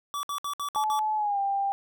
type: tone bursts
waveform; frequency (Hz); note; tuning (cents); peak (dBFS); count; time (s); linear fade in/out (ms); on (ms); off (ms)
square; 1151; D6; -35; -30; 6; 0.14-0.991; 0; 91; 61
type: tone with pitch glide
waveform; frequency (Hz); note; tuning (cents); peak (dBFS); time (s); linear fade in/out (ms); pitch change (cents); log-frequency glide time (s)
sine; 860 to 793.2; A5 to G5; -40 to +20; -24; 0.76-1.72; 0; -140; 1.16-1.39
effects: none